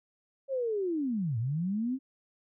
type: linear two-way sweep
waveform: sine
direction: down then up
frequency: 554 to 107.2 to 272 Hz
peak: -28 dBFS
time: 0.48-1.99 s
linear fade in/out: 50 ms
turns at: 1.38 s
effects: none